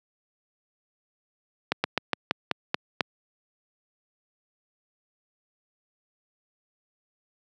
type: slowing click train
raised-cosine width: 0.3 ms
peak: -6 dBFS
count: 8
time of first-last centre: 1.72-3.008 s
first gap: 120 ms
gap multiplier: 1.14
effects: high-pass 150 Hz 12 dB/octave